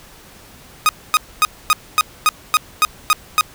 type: tone bursts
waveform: sawtooth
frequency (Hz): 1244.5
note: D#6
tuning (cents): 0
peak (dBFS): -6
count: 10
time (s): 0.86-3.41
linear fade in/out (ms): 0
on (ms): 30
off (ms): 250
effects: pink hiss -43 dBFS RMS until 3.54 s